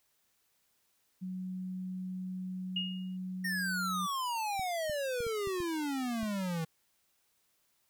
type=tone; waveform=sine; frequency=185 Hz; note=F#3; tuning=in tune; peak=-36 dBFS; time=1.21-4.07 s; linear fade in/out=20 ms
type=tone with exponential decay; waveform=sine; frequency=2857 Hz; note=F7; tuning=39 cents sharp; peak=-29 dBFS; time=2.76-3.17 s; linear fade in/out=5 ms; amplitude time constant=89 ms
type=exponential sweep; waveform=square; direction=down; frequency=1864.7 to 158.5 Hz; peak=-33 dBFS; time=3.44-6.65 s; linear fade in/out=10 ms
type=clicks; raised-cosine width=5 ms; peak=-33 dBFS; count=7; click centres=4.595 / 4.897 / 5.205 / 5.267 / 5.473 / 5.603 / 6.231 s
effects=white hiss -74 dBFS RMS until 7.89 s